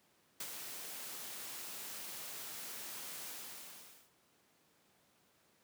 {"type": "noise with ADSR envelope", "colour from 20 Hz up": "white", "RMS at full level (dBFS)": -41, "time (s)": [0.4, 4.11], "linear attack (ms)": 5, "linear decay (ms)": 56, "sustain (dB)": -5, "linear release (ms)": 840, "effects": ["pink hiss -71 dBFS RMS until 5.63 s", "high-pass 150 Hz 12 dB/octave"]}